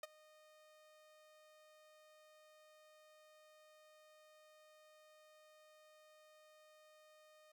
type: tone with ADSR envelope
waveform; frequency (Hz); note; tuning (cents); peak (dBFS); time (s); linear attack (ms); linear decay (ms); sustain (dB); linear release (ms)
sawtooth; 616; D#5; -17; -38; 0.03-7.52; 4; 23; -22; 6
effects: none